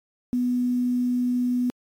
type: tone with quantisation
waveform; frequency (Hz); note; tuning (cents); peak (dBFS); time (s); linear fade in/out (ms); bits
sine; 246.9; B3; 0; -20; 0.33-1.7; 0; 8
effects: MP3 64 kbps